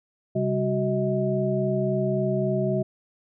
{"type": "tone cluster", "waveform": "sine", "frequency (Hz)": [133.3, 197, 372.8, 635], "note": ["C3", "G3", "F#4", "D#5"], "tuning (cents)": [33, 9, 13, 35], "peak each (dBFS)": -27, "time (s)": [0.35, 2.83], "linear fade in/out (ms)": 10, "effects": []}